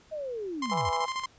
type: linear sweep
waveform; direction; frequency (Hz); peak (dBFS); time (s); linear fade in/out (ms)
sine; down; 639 to 65.41; -32; 0.11-0.91; 20
type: tone with tremolo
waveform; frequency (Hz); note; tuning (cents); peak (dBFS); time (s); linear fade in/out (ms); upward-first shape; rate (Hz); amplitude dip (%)
sawtooth; 1046.5; C6; 0; -25; 0.62-1.26; 5; square; 13; 60
type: harmonic tone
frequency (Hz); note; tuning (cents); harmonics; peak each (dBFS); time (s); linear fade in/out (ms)
164.81; E3; 0; 3 / 4 / 5 / 6 / 7 / 8; -35 / -40 / -30 / -33 / -41 / -42; 0.71-1.06; 10
effects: pink hiss -59 dBFS RMS until 1.38 s + resampled to 16000 Hz